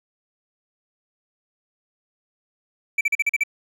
triangle tone bursts, 2321 Hz, D7, 21 cents flat, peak -15 dBFS, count 7, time 2.98-3.436 s, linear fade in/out 5 ms, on 30 ms, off 41 ms, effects none

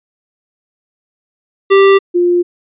square / sine tone pair in turn, 392 / 351.8 Hz, G4 / F4, 0 / +13 cents, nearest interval major second, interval 187 cents, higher first, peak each -5 / -8 dBFS, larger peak first, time 1.7-1.99 / 2.14-2.43 s, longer neither, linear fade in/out 20 ms, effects resampled to 8000 Hz

